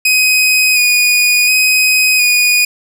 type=tone with vibrato; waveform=sawtooth; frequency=2489 Hz; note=D#7; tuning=in tune; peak=-5 dBFS; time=0.05-2.65 s; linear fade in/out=5 ms; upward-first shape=square; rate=0.7 Hz; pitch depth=18 cents each way; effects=none